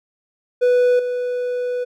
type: tone with level steps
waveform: triangle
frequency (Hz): 493.9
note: B4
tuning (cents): 0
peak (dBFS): -10 / -18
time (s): 0.61-1.85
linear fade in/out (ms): 20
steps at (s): 0.99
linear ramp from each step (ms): 5
effects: none